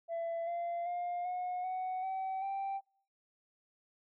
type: tone with pitch steps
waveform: sine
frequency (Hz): 670 / 687.6 / 705.8 / 724.3 / 743.4 / 763 / 783.1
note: E5 / F5 / F5 / F#5 / F#5 / G5 / G5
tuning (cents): +28 / -27 / +18 / -37 / +8 / -47 / -2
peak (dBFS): -32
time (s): 0.08-2.81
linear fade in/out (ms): 50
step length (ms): 390
effects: noise-tail reverb RT60 0.5 s tail -24 dB re dry + tanh soft clip ceiling -33 dBFS